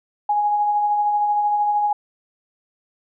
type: tone with tremolo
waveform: sine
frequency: 830.6 Hz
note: G#5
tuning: in tune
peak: -15 dBFS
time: 0.29-1.93 s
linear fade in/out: 5 ms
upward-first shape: sine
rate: 13 Hz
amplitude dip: 30%
effects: none